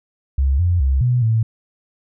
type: tone with pitch steps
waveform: sine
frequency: 67.8 / 88 / 67 / 123.5 / 112.1 Hz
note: C#2 / F2 / C2 / B2 / A2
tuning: -38 / +14 / +42 / 0 / +33 cents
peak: -13 dBFS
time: 0.38-1.43 s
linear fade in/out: 5 ms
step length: 210 ms
effects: none